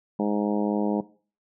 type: harmonic tone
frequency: 103.83 Hz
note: G#2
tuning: in tune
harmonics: 2 / 3 / 4 / 5 / 6 / 7 / 8 / 9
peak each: -25 / -29 / -31 / -33 / -35 / -36 / -37 / -38 dBFS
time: 0.19-1.01 s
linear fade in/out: 5 ms
effects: noise-tail reverb RT60 0.4 s tail -18 dB re dry